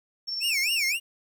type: tone with tremolo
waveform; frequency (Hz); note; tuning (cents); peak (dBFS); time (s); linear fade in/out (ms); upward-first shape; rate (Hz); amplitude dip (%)
sine; 5430; F8; -50; -27; 0.27-0.93; 20; sine; 20; 35
type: tone with vibrato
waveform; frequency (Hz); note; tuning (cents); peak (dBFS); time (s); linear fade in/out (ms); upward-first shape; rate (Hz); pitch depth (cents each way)
45% pulse; 2456; D#7; -23; -24; 0.4-1; 50; sine; 3.8; 260
effects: 10-bit